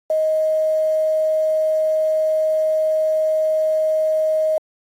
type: tone with quantisation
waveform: sine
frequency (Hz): 627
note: D#5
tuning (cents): +13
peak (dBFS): -15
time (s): 0.1-4.58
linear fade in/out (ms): 2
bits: 7
effects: AAC 48 kbps